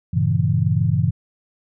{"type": "chord", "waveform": "sine", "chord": "G diminished seventh", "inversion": "none", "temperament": "equal", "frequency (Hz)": [98, 116.54, 138.59, 164.81], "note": ["G2", "Bb2", "Db3", "Fb3"], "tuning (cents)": [0, 0, 0, 0], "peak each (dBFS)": -21, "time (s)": [0.13, 1.11], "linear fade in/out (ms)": 10, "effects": []}